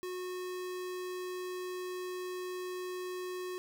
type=tone; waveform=square; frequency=364.7 Hz; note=F#4; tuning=25 cents flat; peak=-38 dBFS; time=0.03-3.58 s; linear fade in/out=0 ms; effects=none